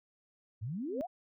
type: exponential sweep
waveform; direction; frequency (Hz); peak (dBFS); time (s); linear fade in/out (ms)
sine; up; 96.7 to 784; -35; 0.61-1.07; 20
type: tone with exponential growth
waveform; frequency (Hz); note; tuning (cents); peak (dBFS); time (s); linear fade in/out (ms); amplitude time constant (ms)
sine; 261.6; C4; 0; -32; 0.72-1.01; 0; 61
effects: none